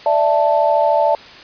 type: chord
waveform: sine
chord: D suspended second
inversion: none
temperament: just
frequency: 587.3 / 660.7 / 881 Hz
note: D5 / E5 / A5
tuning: 0 / +4 / +2 cents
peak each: -16 dBFS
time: 0.06-1.15 s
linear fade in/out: 2 ms
effects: white hiss -38 dBFS RMS until 1.43 s + resampled to 11025 Hz